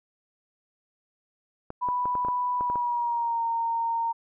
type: clicks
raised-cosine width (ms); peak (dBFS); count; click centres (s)
1; -21; 9; 1.704 / 1.887 / 2.056 / 2.153 / 2.249 / 2.285 / 2.609 / 2.7 / 2.757
type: tone with pitch glide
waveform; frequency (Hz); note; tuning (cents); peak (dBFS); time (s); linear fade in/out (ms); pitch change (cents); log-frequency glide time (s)
sine; 987.8 to 921.6; B5 to A#5; 0 to -20; -24; 1.81-4.13; 20; -120; 2.57-3.43
effects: none